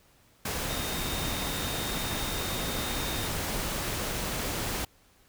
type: tone in noise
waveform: sine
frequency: 3684 Hz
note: A#7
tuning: 21 cents flat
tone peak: -39 dBFS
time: 0.69-3.28 s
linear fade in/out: 5 ms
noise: pink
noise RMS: -32 dBFS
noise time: 0.45-4.85 s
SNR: -10 dB
effects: pink hiss -62 dBFS RMS until 5.28 s